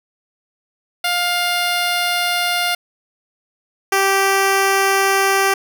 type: tone pair in turn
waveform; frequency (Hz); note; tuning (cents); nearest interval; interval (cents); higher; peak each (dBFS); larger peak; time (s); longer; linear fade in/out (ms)
10% pulse; 705 / 390.1; F5 / G4; +16 / -8; minor seventh; 1024; first; -8 / -5; second; 1.04-2.75 / 3.92-5.54; first; 5
effects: none